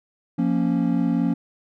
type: chord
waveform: triangle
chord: Bb minor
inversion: second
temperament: equal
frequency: 174.61 / 233.1 / 277.2 Hz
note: F3 / Bb3 / Db4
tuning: 0 / 0 / 0 cents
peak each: -21 dBFS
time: 0.38-1.34 s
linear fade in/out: 10 ms
effects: none